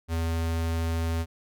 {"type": "tone", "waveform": "square", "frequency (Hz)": 82.41, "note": "E2", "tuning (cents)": 0, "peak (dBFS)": -26, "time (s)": [0.08, 1.26], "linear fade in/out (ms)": 50, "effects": []}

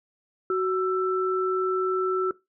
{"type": "tone pair together", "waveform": "sine", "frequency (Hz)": [373.2, 1329.9], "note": ["F#4", "E6"], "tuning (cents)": [15, 15], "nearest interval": "octave + minor seventh", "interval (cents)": 2200, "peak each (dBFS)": [-23, -27], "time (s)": [0.5, 2.31], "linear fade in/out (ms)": 2, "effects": ["noise-tail reverb RT60 0.2 s tail -19 dB re dry"]}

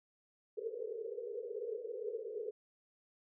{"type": "band-pass noise", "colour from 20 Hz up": "white", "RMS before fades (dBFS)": -42, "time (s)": [0.57, 2.51], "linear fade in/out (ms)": 10, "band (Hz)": [420, 480], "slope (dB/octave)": 96, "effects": []}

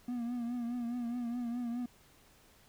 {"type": "tone with vibrato", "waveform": "triangle", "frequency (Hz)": 239.8, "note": "A#3", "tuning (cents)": 49, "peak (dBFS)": -32, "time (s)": [0.08, 1.86], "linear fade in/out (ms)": 5, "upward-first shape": "triangle", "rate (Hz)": 4.8, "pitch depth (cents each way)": 66, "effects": ["pink hiss -63 dBFS RMS until 2.68 s"]}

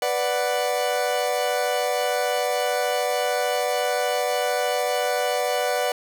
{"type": "chord", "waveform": "40% pulse", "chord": "B minor", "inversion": "none", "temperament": "equal", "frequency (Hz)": [493.9, 587.3, 740], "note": ["B4", "D5", "F#5"], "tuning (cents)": [0, 0, 0], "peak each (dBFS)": -25, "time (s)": [0.02, 5.92], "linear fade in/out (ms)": 2, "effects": []}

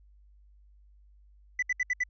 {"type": "tone bursts", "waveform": "triangle", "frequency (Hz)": 1991, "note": "B6", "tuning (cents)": 14, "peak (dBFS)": -23, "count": 5, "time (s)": [1.59, 2.037], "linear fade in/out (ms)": 5, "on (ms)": 35, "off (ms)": 68, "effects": ["added 50 Hz sine -55 dBFS peak until 2.09 s", "resampled to 16000 Hz"]}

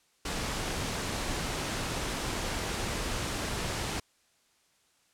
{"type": "noise", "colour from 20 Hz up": "pink", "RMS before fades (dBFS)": -33, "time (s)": [0.25, 4], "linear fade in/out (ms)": 5, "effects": ["white hiss -68 dBFS RMS until 5.13 s", "low-pass 9000 Hz 12 dB/octave"]}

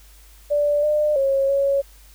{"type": "tone with pitch steps", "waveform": "sine", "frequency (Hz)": [585, 601, 545, 555], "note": ["D5", "D5", "C#5", "C#5"], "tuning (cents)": [-7, 40, -29, 2], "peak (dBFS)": -16, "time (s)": [0.5, 1.82], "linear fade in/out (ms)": 20, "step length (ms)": 330, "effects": ["added 50 Hz sine -46 dBFS peak until 2.14 s", "white hiss -52 dBFS RMS until 2.14 s"]}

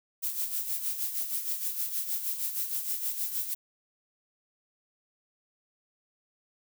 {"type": "noise with tremolo", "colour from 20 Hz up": "violet", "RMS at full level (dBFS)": -30, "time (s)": [0.22, 3.55], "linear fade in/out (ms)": 20, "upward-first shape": "sine", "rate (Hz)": 6.4, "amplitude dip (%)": 60, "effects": []}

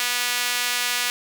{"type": "tone with high-pass filter", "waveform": "sawtooth", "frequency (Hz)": 244.4, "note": "B3", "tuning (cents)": -18, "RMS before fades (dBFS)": -24, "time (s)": [0, 1.1], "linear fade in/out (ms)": 0, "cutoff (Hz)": 2100, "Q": 0.83, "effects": []}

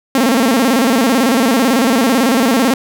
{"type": "tone with vibrato", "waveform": "sawtooth", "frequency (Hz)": 246.9, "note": "B3", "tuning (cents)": 0, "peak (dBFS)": -6, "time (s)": [0.15, 2.74], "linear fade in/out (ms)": 2, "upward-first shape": "square", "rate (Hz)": 18, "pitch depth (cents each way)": 150, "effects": []}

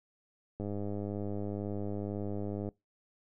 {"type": "click train", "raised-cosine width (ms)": 2, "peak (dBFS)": -25, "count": 214, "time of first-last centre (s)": [0.6, 2.688], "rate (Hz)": 102, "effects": ["noise-tail reverb RT60 0.2 s tail -23 dB re dry"]}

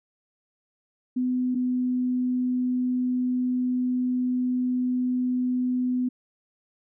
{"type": "tone pair in turn", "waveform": "sine", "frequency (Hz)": [251.8, 250.9], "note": ["B3", "B3"], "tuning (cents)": [34, 28], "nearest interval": "unison", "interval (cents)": 6, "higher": "first", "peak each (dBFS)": -22, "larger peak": "neither", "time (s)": [[1.16, 1.55], [1.55, 6.09]], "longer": "second", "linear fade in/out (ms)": 10, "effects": []}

